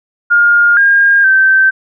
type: tone with pitch steps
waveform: sine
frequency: 1416 / 1616 / 1552 Hz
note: F6 / G#6 / G6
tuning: +23 / -48 / -18 cents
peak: -5 dBFS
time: 0.3-1.71 s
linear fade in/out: 20 ms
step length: 470 ms
effects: none